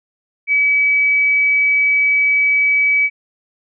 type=tone; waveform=sine; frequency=2284 Hz; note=D7; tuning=49 cents flat; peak=-11 dBFS; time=0.47-3.1 s; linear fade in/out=50 ms; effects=none